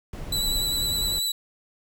brown noise, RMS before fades -32 dBFS, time 0.13-1.19 s, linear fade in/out 2 ms
sawtooth tone with vibrato, 3951 Hz, B7, in tune, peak -21 dBFS, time 0.32-1.32 s, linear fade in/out 5 ms, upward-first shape sine, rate 10 Hz, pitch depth 19 cents each way
effects none

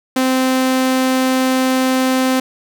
sawtooth tone, 259.5 Hz, C4, 14 cents flat, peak -9 dBFS, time 0.16-2.4 s, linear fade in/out 5 ms, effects none

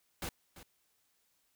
pink noise with echo, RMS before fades -39 dBFS, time 0.22-0.29 s, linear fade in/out 2 ms, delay 340 ms, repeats 1, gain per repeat -14 dB, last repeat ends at 0.63 s, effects white hiss -75 dBFS RMS until 1.55 s

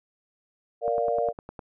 sine chord, Bb major, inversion none, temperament equal, 466.2 / 587.3 / 698.5 Hz, Bb4 / D5 / F5, 0 / 0 / 0 cents, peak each -27 dBFS, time 0.81-1.33 s, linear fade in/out 50 ms
click train, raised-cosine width 1 ms, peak -24 dBFS, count 8, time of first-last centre 0.88-1.592 s, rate 9.83 Hz
effects none

